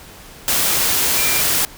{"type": "tone in noise", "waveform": "sine", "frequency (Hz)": 2371, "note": "D7", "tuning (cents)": 16, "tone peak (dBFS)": -23, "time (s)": [1.18, 1.41], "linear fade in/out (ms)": 0, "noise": "white", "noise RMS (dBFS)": -17, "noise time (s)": [0.48, 1.65], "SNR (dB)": -9, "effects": ["pink hiss -40 dBFS RMS until 1.77 s"]}